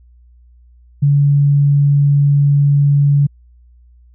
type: tone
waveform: sine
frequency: 142.7 Hz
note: D3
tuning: 49 cents flat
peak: -8 dBFS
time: 1.02-3.27 s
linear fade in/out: 10 ms
effects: added 60 Hz sine -43 dBFS peak until 4.14 s